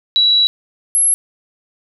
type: tone pair in turn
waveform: sine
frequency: 3914 / 11070 Hz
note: B7 / F9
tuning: -16 / -16 cents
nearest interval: octave + tritone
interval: 1800 cents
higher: second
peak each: -9 / -10 dBFS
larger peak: first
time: 0.16-0.47 / 0.95-1.14 s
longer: first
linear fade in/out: 0 ms
effects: none